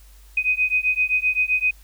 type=beating tone pair; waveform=sine; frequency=2500 / 2507.7 Hz; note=D#7 / D#7; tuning=+8 / +13 cents; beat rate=7.7 Hz; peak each=-21 dBFS; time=0.37-1.71 s; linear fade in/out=5 ms; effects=added 50 Hz sine -45 dBFS peak until 1.83 s + white hiss -55 dBFS RMS until 1.83 s